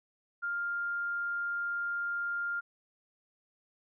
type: tone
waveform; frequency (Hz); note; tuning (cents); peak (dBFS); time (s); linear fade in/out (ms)
sine; 1401; F6; +5; -31; 0.42-2.61; 20
effects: none